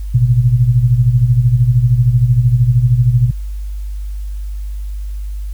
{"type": "tone with tremolo", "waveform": "sine", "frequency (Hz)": 122.2, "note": "B2", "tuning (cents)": -18, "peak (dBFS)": -5, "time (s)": [0.14, 3.31], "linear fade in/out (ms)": 10, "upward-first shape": "sine", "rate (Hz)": 13, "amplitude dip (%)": 70, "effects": ["added 50 Hz sine -20 dBFS peak until 5.53 s", "white hiss -49 dBFS RMS until 5.53 s"]}